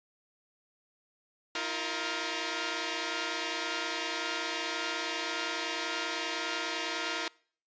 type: chord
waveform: 5% pulse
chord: Eb suspended second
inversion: none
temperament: equal with one note detuned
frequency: 319.3 / 349.2 / 466.2 Hz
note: Eb4 / F4 / Bb4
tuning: +45 / 0 / 0 cents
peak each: -25 dBFS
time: 1.55-7.28 s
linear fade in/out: 2 ms
effects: noise-tail reverb RT60 0.5 s tail -24 dB re dry + resampled to 16000 Hz